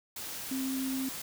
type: tone in noise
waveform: sine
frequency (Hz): 264.4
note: C4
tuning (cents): +18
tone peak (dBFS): -31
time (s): 0.51-1.09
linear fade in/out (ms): 5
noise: white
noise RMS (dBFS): -40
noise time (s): 0.16-1.22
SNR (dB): +6
effects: none